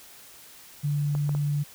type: tone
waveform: sine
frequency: 145.6 Hz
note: D3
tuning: 15 cents flat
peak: -23 dBFS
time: 0.83-1.64 s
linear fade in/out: 20 ms
type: clicks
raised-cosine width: 1 ms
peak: -23 dBFS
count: 3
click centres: 1.151 / 1.293 / 1.35 s
effects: white hiss -49 dBFS RMS until 1.74 s